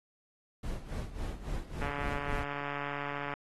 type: noise with tremolo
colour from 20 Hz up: brown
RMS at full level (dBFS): -35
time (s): 0.63-2.44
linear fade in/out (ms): 5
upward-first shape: sine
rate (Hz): 3.6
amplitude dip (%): 75
type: click train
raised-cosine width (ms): 0.5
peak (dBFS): -22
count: 218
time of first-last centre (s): 1.82-3.337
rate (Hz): 143
effects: AAC 32 kbps